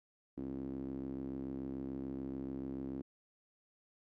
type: tone with band-pass filter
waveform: sawtooth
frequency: 66.9 Hz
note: C2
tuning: 39 cents sharp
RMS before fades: -42 dBFS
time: 0.37-3.02 s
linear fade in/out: 10 ms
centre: 290 Hz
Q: 4.5
effects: none